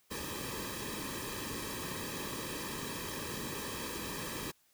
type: noise with comb filter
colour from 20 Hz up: pink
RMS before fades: -40 dBFS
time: 0.1-4.52 s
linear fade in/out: 20 ms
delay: 1.4 ms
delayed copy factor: -0.8
effects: white hiss -70 dBFS RMS until 4.73 s